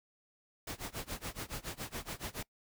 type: noise with tremolo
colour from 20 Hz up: pink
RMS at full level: -39 dBFS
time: 0.67-2.43 s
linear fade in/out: 5 ms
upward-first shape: sine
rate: 7.1 Hz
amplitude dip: 95%
effects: noise-tail reverb RT60 0.1 s tail -23 dB re dry